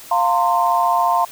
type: chord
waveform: sine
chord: F suspended fourth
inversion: none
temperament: equal with one note detuned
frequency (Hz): 698.5 / 912.1 / 1046.5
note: F5 / Bb5 / C6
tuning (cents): 0 / -38 / 0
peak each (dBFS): -18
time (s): 0.11-1.25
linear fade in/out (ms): 5
effects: white hiss -39 dBFS RMS until 1.31 s